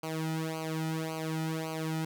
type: tone with flanger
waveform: sawtooth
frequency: 159.6 Hz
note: D#3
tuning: 44 cents sharp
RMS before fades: -34 dBFS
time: 0.03-2.05 s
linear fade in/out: 5 ms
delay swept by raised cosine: 0.55 to 1.85 ms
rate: 1.8 Hz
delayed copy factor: -0.9
effects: 11-bit